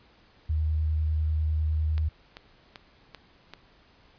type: tone with vibrato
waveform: sine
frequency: 77.78 Hz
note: D#2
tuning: in tune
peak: -23 dBFS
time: 0.49-2.09 s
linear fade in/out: 10 ms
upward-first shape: square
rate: 10 Hz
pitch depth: 10 cents each way
type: click train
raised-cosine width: 0.2 ms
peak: -23 dBFS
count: 5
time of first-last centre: 1.98-3.536 s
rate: 2.57 Hz
effects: pink hiss -59 dBFS RMS until 4.18 s + resampled to 11025 Hz